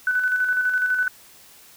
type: tone with tremolo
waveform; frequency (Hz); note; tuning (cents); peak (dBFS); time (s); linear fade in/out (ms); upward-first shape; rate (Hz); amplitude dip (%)
sine; 1499; F#6; +22; -17; 0.07-1.08; 2; square; 12; 40
effects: white hiss -49 dBFS RMS until 1.76 s